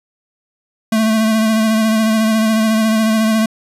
square tone with vibrato, 220 Hz, A3, in tune, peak -12 dBFS, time 0.92-3.46 s, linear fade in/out 5 ms, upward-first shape sine, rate 14 Hz, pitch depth 27 cents each way, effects resampled to 32000 Hz

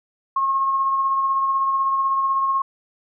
sine tone with tremolo, 1082 Hz, C#6, 42 cents flat, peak -16 dBFS, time 0.36-2.62 s, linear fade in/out 5 ms, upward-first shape sine, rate 16 Hz, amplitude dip 30%, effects none

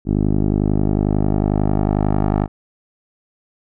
10% pulse tone with low-pass filter sweep, 51.1 Hz, G#1, 27 cents flat, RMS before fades -17 dBFS, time 0.05-2.48 s, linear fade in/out 50 ms, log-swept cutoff 340 to 950 Hz, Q 1.2, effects none

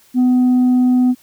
sine tone, 250.9 Hz, B3, 28 cents sharp, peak -7 dBFS, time 0.14-1.15 s, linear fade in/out 50 ms, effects tanh soft clip ceiling -9 dBFS + white hiss -51 dBFS RMS until 1.22 s

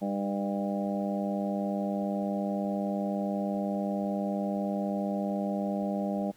harmonic tone with a mistuned harmonic, 100 Hz, G2, 35 cents sharp, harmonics 2 / 3 / 4 / 5 / 6 / 7 / 8, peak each -30 / -37 / -44 / -40 / -35 / -41 / -40 dBFS, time 0.01-6.32 s, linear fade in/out 20 ms, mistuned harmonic 4, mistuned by -25 cents, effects pink hiss -61 dBFS RMS until 6.36 s

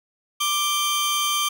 sawtooth tone pair together, 1177 / 3142 Hz, D6 / G7, +3 / +3 cents, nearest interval octave + perfect fourth, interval 1700 cents, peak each -20 dBFS, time 0.4-1.49 s, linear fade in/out 10 ms, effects none

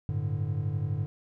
triangle chord, G suspended second, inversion none, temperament equal, 98 / 110 / 146.83 Hz, G2 / A2 / D3, 0 / 0 / 0 cents, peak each -30 dBFS, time 0.09-1.06 s, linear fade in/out 0 ms, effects none

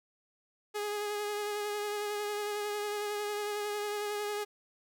sawtooth tone with vibrato, 415.3 Hz, G#4, in tune, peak -29 dBFS, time 0.74-4.45 s, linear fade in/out 20 ms, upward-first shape sine, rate 11 Hz, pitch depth 20 cents each way, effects none

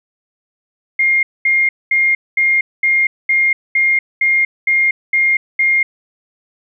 sine tone bursts, 2125 Hz, C7, 26 cents sharp, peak -10 dBFS, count 11, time 0.99-5.83 s, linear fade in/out 5 ms, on 240 ms, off 220 ms, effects none

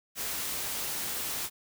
white noise, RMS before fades -34 dBFS, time 0.15-1.5 s, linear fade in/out 50 ms, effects none

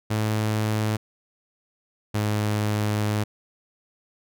sawtooth tone pair in turn, 107.9 / 105.5 Hz, A2 / G#2, -33 / +28 cents, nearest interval unison, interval 39 cents, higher first, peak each -18 dBFS, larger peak neither, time 0.1-0.97 / 2.14-3.24 s, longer second, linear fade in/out 10 ms, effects none

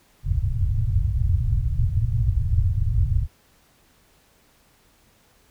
white low-pass noise, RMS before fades -21 dBFS, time 0.23-3.28 s, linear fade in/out 50 ms, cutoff 120 Hz, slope 48 dB/octave, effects pink hiss -59 dBFS RMS until 5.5 s

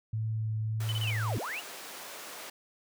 sine tone with vibrato, 109.8 Hz, A2, 3 cents flat, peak -29 dBFS, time 0.13-1.38 s, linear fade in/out 5 ms, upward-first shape triangle, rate 1.7 Hz, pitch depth 12 cents each way
pink high-pass noise, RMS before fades -44 dBFS, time 0.8-2.5 s, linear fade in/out 5 ms, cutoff 500 Hz, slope 12 dB/octave
triangle tone bursts, 3017 Hz, F#7, 33 cents sharp, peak -32 dBFS, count 4, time 0.89-1.102 s, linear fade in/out 0 ms, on 29 ms, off 32 ms
sine linear two-way sweep, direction down then up, 3035 to 184.8 to 3035 Hz, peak -34 dBFS, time 1.02-1.61 s, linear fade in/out 20 ms, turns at 1.38 s
effects none

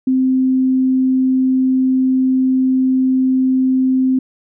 sine tone, 260 Hz, C4, 11 cents flat, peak -11 dBFS, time 0.07-4.19 s, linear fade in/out 5 ms, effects none

